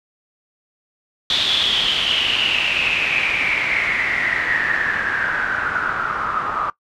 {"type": "noise with low-pass filter sweep", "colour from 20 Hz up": "white", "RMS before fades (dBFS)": -20, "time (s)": [1.3, 6.7], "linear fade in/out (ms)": 2, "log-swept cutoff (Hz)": [3600, 1200], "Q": 9.2, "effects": ["noise-tail reverb RT60 0.1 s tail -20 dB re dry"]}